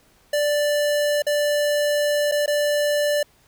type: tone with dropouts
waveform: square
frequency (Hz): 587.3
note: D5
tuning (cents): 0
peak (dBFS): -19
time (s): 0.33-3.23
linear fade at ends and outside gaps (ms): 5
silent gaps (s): 1.222-1.266 / 2.315-2.32 / 2.461-2.477
effects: pink hiss -58 dBFS RMS until 3.47 s